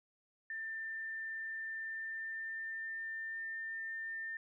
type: tone with pitch glide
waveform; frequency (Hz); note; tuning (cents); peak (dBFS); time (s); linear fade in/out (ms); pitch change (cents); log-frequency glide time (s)
sine; 1789 to 1801.4; A6 to A6; +28 to +40; -39; 0.5-4.37; 2; +12; 1.71-3.38
effects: none